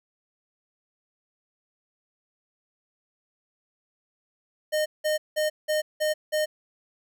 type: tone bursts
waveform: square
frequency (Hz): 613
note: D#5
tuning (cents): -26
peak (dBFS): -23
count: 6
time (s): 4.72-6.46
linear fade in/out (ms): 20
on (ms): 140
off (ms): 180
effects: none